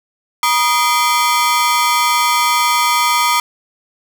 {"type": "ring-modulated tone", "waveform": "sawtooth", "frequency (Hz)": 1098, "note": "C#6", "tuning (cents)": -17, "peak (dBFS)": -5, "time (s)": [0.43, 3.4], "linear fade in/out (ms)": 2, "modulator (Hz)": 139, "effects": []}